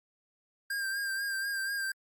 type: tone with vibrato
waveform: square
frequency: 1596 Hz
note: G6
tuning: 31 cents sharp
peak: -32 dBFS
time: 0.7-1.92 s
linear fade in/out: 5 ms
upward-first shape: sine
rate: 4.1 Hz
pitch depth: 35 cents each way
effects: Opus 48 kbps